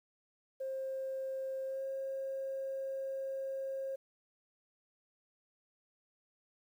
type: tone with pitch glide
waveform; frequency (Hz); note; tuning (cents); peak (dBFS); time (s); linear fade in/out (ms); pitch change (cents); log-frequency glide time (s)
sine; 531 to 537.5; C5 to C5; +25 to +47; -35; 0.6-3.96; 10; +22; 1.66-1.83
effects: tanh soft clip ceiling -32 dBFS + 11-bit